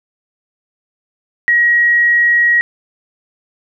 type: tone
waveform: sine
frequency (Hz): 1900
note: A#6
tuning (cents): +33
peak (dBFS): -8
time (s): 1.48-2.61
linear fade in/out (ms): 0
effects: none

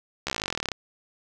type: slowing click train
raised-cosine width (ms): 0.2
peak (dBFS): -10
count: 22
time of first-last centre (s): 0.27-0.718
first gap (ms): 14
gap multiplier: 1.04
effects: none

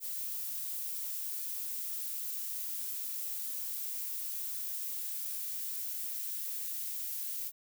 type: noise with high-pass filter sweep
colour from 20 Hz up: violet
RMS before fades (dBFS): -38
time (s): 0-7.52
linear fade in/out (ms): 50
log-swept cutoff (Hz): 260 to 1900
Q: 1
effects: none

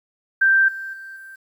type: tone with level steps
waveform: sine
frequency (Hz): 1569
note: G6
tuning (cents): +1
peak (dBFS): -12 / -28 / -34 / -37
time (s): 0.41-1.36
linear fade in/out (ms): 10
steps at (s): 0.68 / 0.93 / 1.16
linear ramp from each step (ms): 5
effects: 9-bit

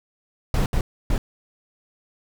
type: noise bursts at uneven times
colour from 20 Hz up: brown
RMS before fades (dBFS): -20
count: 3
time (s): 0.54-0.66 / 0.73-0.81 / 1.1-1.18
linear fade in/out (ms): 2
effects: none

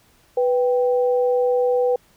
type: tone pair together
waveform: sine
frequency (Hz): 493.9 / 784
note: B4 / G5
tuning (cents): 0 / 0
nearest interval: minor sixth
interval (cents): 800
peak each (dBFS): -16 / -26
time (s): 0.37-1.96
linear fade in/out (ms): 5
effects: pink hiss -57 dBFS RMS until 2.16 s

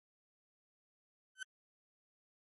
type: tone with exponential growth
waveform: 35% pulse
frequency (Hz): 1528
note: G6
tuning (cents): -45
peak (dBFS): -35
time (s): 1.35-1.43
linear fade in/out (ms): 5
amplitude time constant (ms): 16
effects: MP3 48 kbps

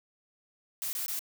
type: noise bursts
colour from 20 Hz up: blue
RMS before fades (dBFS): -34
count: 3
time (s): 0.82-1.192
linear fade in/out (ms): 0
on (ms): 110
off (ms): 21
effects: none

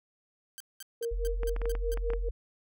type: tone bursts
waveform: 5% pulse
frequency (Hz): 1568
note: G6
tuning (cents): 0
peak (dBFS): -30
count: 7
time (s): 0.58-1.941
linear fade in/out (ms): 0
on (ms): 23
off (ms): 200
type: tone with tremolo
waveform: sine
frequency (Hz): 466.2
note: A#4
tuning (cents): 0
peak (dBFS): -29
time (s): 1.01-2.29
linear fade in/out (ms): 5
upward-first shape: sine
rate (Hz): 4.8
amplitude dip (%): 95
type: tone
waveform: sine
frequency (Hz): 43.65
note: F1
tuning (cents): 0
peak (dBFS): -29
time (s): 1.11-2.31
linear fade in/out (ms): 10
type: clicks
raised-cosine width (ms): 0.5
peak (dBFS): -24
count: 8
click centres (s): 1.433 / 1.564 / 1.617 / 1.656 / 1.752 / 1.974 / 2.103 / 2.135
effects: none

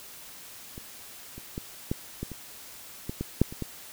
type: clicks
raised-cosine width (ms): 3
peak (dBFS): -27 / -28 / -20 / -14 / -19 / -25 / -19 / -17 / -6 / -26 / -18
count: 11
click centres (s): 0.779 / 1.38 / 1.579 / 1.915 / 2.23 / 2.317 / 3.095 / 3.21 / 3.416 / 3.525 / 3.623
effects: white hiss -46 dBFS RMS until 3.92 s

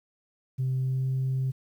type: tone with pitch glide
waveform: sine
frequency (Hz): 130.3 to 131.59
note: C3 to C3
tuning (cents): -7 to +10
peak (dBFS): -23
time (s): 0.58-1.52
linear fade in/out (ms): 20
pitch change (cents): +17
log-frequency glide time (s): 0.79-1.07
effects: tanh soft clip ceiling -22 dBFS + 10-bit

